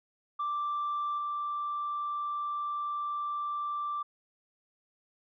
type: tone with level steps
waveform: sine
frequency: 1174.7 Hz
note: D6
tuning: in tune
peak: -28 / -30 dBFS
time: 0.39-4.03 s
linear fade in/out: 10 ms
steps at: 1.18 s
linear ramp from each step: 2 ms
effects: tanh soft clip ceiling -27 dBFS